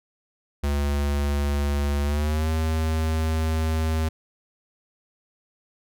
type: tone with pitch glide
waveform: square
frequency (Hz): 71.7 to 79.56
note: D2 to D#2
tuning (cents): -41 to +39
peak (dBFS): -22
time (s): 0.63-4.09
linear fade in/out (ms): 10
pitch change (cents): +180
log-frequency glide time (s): 2.03-2.5
effects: none